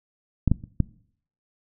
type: clicks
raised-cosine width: 5 ms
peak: -6 / -6 / -26 / -7 dBFS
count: 4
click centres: 0.477 / 0.516 / 0.639 / 0.803 s
effects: noise-tail reverb RT60 0.6 s tail -22 dB re dry